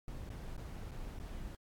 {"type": "noise with dropouts", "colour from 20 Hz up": "brown", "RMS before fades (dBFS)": -44, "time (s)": [0.08, 1.55], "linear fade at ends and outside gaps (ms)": 1, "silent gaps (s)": [[0.292, 0.302], [0.566, 0.577], [0.91, 0.916], [1.186, 1.198]], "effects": ["AAC 64 kbps"]}